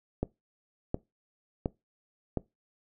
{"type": "click train", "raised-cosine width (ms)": 2, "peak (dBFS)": -15, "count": 4, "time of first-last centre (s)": [0.23, 2.373], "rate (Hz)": 1.4, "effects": ["noise-tail reverb RT60 0.2 s tail -21 dB re dry"]}